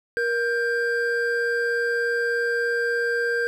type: tone pair together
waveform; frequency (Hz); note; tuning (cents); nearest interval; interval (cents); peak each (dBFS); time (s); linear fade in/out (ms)
triangle; 472.1 / 1584.2; A#4 / G6; +22 / +18; octave + major sixth; 2096; -22; 0.17-3.47; 0
effects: none